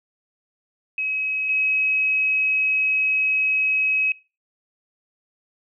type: tone pair in turn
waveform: sine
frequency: 2550 / 2550 Hz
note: D#7 / D#7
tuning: +42 / +42 cents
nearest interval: unison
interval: 0 cents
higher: neither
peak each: -22 / -18 dBFS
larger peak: second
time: 0.98-1.49 / 1.49-4.12 s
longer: second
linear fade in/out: 2 ms
effects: noise-tail reverb RT60 0.3 s tail -20 dB re dry